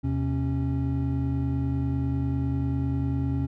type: tone cluster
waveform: triangle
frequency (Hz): 79 / 129.1 / 274.5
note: D#2 / C3 / C#4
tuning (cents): +27 / -23 / -17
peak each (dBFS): -27 / -25 / -27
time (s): 0.03-3.47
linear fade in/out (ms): 20
effects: none